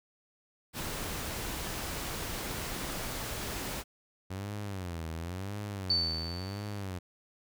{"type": "noise", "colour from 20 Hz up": "pink", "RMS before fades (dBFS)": -37, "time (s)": [0.73, 3.84], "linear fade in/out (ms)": 50}
{"type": "tone with vibrato", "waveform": "sawtooth", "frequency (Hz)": 91.5, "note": "F#2", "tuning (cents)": -19, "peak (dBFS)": -32, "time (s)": [4.3, 6.99], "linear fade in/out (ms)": 10, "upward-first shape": "sine", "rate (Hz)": 0.95, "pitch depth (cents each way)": 220}
{"type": "tone with exponential decay", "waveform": "sine", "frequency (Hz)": 4526, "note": "C#8", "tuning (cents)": 35, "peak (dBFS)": -23, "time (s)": [5.9, 6.82], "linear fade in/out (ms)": 2, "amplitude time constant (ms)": 200}
{"effects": []}